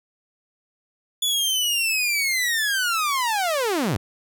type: linear sweep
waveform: sawtooth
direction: down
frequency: 3464 to 78.7 Hz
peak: -17 dBFS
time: 1.22-3.97 s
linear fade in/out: 5 ms
effects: none